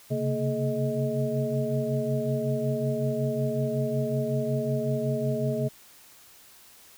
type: tone cluster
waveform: sine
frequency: 132 / 137.4 / 229.8 / 424 / 628 Hz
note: C3 / C#3 / A#3 / G#4 / D#5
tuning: +16 / -15 / -25 / +36 / +16 cents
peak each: -31 dBFS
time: 0.1-5.69 s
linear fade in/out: 20 ms
effects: white hiss -53 dBFS RMS until 6.97 s